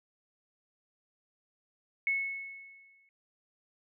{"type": "tone with exponential decay", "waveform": "sine", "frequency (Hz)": 2197, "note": "C#7", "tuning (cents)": -16, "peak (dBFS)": -25, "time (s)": [2.07, 3.09], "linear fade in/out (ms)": 1, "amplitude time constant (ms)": 220, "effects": []}